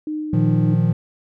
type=tone with tremolo; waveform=sine; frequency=306.1 Hz; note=D#4; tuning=28 cents flat; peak=-22 dBFS; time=0.07-0.74 s; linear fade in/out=2 ms; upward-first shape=sine; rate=3.3 Hz; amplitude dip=25%
type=chord; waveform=triangle; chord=Bb suspended fourth; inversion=none; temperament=just; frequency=116.54 / 155.39 / 174.81 Hz; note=Bb2 / Eb3 / F3; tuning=0 / -2 / +2 cents; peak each=-17 dBFS; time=0.33-0.93 s; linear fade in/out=5 ms
effects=none